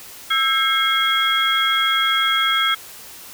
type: tone cluster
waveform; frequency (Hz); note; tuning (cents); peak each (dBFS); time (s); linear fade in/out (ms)
sine; 1319 / 1606 / 2144 / 3298; E6 / G6 / C7 / G#7; +1 / +41 / +42 / -13; -20 / -24 / -23 / -19; 0.3-2.75; 10
effects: white hiss -39 dBFS RMS until 3.33 s